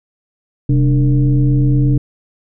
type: tone with frequency modulation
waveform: sine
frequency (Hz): 130.81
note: C3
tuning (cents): 0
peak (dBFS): -9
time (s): 0.69-1.98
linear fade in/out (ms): 5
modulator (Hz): 165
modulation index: 0.82
effects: none